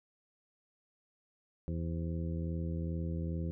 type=harmonic tone with a mistuned harmonic; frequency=82.41 Hz; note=E2; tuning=in tune; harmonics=1 / 2 / 3 / 4 / 5 / 6; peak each=-36 / -37 / -46 / -45 / -50 / -49 dBFS; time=1.68-3.51 s; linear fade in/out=0 ms; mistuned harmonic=6; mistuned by=+85 cents; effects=none